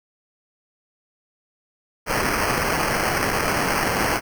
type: noise with sample-and-hold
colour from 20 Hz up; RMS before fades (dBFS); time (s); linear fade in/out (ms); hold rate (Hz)
white; -22; 2.06-4.21; 50; 3675
effects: none